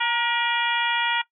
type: harmonic tone with a mistuned harmonic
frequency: 477.3 Hz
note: A#4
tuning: 41 cents sharp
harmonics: 2 / 3 / 4 / 5 / 6 / 7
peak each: -25 / -27 / -28 / -29 / -30 / -30 dBFS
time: 0-1.22 s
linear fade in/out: 10 ms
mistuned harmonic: 2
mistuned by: -38 cents
effects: noise-tail reverb RT60 0.1 s tail -18 dB re dry